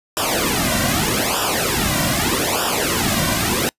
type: noise with flanger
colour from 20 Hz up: pink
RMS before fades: -19 dBFS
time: 0.17-3.69 s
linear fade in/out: 0 ms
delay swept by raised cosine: 0.47 to 2.37 ms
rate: 0.81 Hz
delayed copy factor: -0.95
effects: noise-tail reverb RT60 0.1 s tail -25 dB re dry + resampled to 32000 Hz

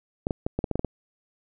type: clicks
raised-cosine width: 2 ms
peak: -12 dBFS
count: 9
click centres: 0.269 / 0.308 / 0.465 / 0.59 / 0.642 / 0.713 / 0.756 / 0.794 / 0.847 s
effects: none

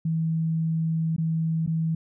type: tone with dropouts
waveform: sine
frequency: 161.9 Hz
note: E3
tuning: 31 cents flat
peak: -22 dBFS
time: 0.05-1.95 s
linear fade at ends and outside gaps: 5 ms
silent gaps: 1.164-1.181 / 1.664-1.674 s
effects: none

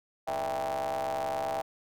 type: ring-modulated tone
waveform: 40% pulse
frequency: 67.8 Hz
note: C#2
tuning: 38 cents flat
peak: -26 dBFS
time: 0.27-1.62 s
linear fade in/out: 10 ms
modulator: 721 Hz
effects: none

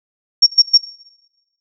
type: tone bursts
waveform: sine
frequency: 5520 Hz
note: F8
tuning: 21 cents flat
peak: -4 dBFS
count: 3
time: 0.42-0.778 s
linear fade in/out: 10 ms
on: 46 ms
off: 110 ms
effects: noise-tail reverb RT60 1.0 s tail -19 dB re dry

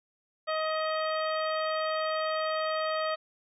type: harmonic tone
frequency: 629 Hz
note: D#5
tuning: 19 cents sharp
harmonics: 1 / 2 / 3 / 4 / 5 / 6 / 7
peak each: -30 / -32 / -38 / -44 / -42 / -46 / -43 dBFS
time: 0.47-3.16 s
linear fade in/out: 20 ms
effects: none

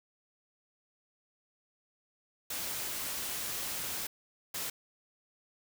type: noise bursts at uneven times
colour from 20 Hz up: white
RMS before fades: -37 dBFS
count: 2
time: 2.5-4.07 / 4.54-4.7 s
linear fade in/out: 5 ms
effects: none

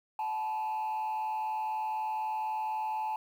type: tone with frequency modulation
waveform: sine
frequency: 868 Hz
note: A5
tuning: 24 cents flat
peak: -28 dBFS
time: 0.19-3.16 s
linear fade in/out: 2 ms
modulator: 120 Hz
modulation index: 0.44
effects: tanh soft clip ceiling -30 dBFS + 10-bit

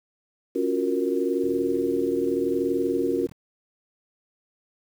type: chord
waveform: sine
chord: Gb major seventh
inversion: second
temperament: equal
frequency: 277.2 / 349.2 / 370 / 466.2 Hz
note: Db4 / F4 / Gb4 / Bb4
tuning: 0 / 0 / 0 / 0 cents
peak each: -27 dBFS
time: 0.55-3.27 s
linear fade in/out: 10 ms
type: click train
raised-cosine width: 5 ms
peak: -30 dBFS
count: 76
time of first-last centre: 1.44-3.315 s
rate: 40 Hz
effects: high-pass 100 Hz 12 dB/octave + 8-bit

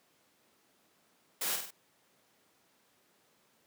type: noise with echo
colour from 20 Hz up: white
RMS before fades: -34 dBFS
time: 1.41-1.56 s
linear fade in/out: 5 ms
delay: 49 ms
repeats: 3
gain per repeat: -5 dB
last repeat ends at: 1.707 s
effects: pink hiss -69 dBFS RMS until 3.66 s + high-pass 200 Hz 12 dB/octave

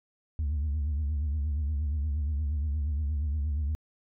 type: tone with vibrato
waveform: sine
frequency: 74 Hz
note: D2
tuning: 14 cents sharp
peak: -24 dBFS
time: 0.39-3.75 s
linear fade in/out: 0 ms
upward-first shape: triangle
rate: 8.5 Hz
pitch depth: 140 cents each way
effects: tanh soft clip ceiling -25 dBFS

